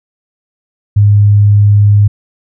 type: tone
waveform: sine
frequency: 102.9 Hz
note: G#2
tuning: 16 cents flat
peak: -3 dBFS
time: 0.96-2.08 s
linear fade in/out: 10 ms
effects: none